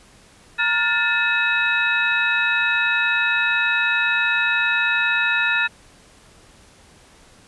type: tone cluster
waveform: sine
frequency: 930 / 1418 / 1765 / 2576 / 3825 Hz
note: A#5 / F6 / A6 / E7 / A#7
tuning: -4 / +26 / +5 / -41 / +44 cents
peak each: -30 / -22 / -21 / -22 / -28 dBFS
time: 0.58-5.68 s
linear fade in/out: 20 ms
effects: pink hiss -50 dBFS RMS until 7.47 s + resampled to 24000 Hz